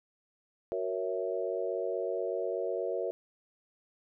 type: chord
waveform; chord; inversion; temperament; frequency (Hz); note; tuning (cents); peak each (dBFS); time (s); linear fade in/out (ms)
sine; F# dominant seventh; none; equal; 370 / 466.2 / 554.4 / 659.3; F#4 / A#4 / C#5 / E5; 0 / 0 / 0 / 0; -36 / -35 / -36 / -37; 0.72-3.11; 0
effects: none